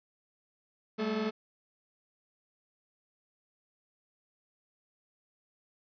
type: tone cluster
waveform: 45% pulse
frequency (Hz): 200.1 / 220.7 / 430.8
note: G3 / A3 / A4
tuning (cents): +36 / +5 / -37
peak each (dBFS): -38 / -33 / -34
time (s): 0.98-1.31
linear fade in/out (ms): 20
effects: resampled to 11025 Hz + 11-bit